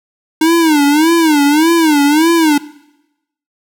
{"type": "tone with vibrato", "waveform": "square", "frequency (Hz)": 309.6, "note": "D#4", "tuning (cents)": -9, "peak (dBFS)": -8, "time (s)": [0.41, 2.58], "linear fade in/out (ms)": 5, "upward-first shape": "sine", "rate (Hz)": 1.7, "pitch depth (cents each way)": 150, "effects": ["noise-tail reverb RT60 0.9 s tail -20 dB re dry"]}